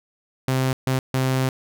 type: tone bursts at uneven times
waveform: sawtooth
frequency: 130.81 Hz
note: C3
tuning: in tune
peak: -15 dBFS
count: 3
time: 0.48-0.73 / 0.87-0.99 / 1.14-1.49 s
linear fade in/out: 2 ms
effects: none